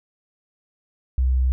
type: tone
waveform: sine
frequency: 64 Hz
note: C2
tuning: 38 cents flat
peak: -16 dBFS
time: 1.18-1.52 s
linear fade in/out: 0 ms
effects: none